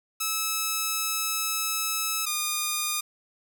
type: tone pair in turn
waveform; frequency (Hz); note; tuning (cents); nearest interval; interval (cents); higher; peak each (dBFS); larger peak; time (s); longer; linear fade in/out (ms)
5% pulse; 1300 / 1218.6; E6 / D#6; -24 / -36; minor second; 112; first; -14; neither; 0.2-2.26 / 2.26-3.01; first; 10
effects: none